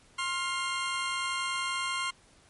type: tone pair together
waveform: 20% pulse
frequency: 1060.2 / 1396.9 Hz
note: C6 / F6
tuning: +23 / 0 cents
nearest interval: perfect fourth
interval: 477 cents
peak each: -26 / -30 dBFS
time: 0.18-2.11 s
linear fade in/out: 10 ms
effects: pink hiss -60 dBFS RMS until 2.49 s + MP3 48 kbps